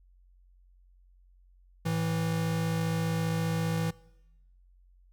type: tone pair together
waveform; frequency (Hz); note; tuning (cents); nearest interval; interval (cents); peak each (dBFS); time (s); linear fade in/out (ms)
square; 108.9 / 163.87; A2 / E3; -17 / -10; perfect fifth; 707; -34 / -29; 1.85-3.91; 10
effects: noise-tail reverb RT60 1.0 s tail -23 dB re dry + added 45 Hz sine -57 dBFS peak until 5.12 s